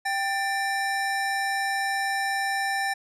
square tone pair together, 784 / 1781 Hz, G5 / A6, 0 / +21 cents, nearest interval octave + major second, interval 1421 cents, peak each -28 dBFS, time 0.05-2.94 s, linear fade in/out 10 ms, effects low-pass 10000 Hz 12 dB/octave

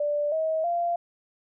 sine tone with pitch steps, 587.3 / 636.8 / 690.4 Hz, D5 / D#5 / F5, 0 / +40 / -20 cents, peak -23 dBFS, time 0-0.96 s, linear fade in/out 5 ms, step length 320 ms, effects none

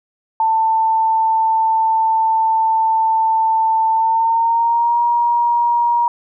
sine tone with pitch glide, 890 to 948.4 Hz, A5 to A#5, +20 to +30 cents, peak -12 dBFS, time 0.4-6.08 s, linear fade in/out 2 ms, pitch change +110 cents, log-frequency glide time 3.91-5 s, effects none

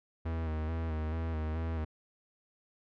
45% pulse tone with vibrato, 79.8 Hz, D#2, 44 cents sharp, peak -32 dBFS, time 0.25-1.85 s, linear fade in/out 10 ms, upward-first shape square, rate 2.3 Hz, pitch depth 35 cents each way, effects low-pass 2000 Hz 12 dB/octave

